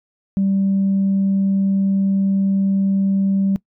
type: tone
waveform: sine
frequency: 195 Hz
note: G3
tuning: 9 cents flat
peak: -13 dBFS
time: 0.37-3.56 s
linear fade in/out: 0 ms
effects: noise-tail reverb RT60 0.1 s tail -22 dB re dry + tanh soft clip ceiling -11 dBFS